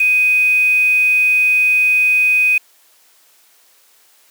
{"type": "tone with quantisation", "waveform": "sine", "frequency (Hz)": 2500, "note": "D#7", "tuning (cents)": 8, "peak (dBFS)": -10, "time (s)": [0, 2.58], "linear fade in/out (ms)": 5, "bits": 5, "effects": ["white hiss -52 dBFS RMS until 4.3 s", "high-pass 400 Hz 12 dB/octave"]}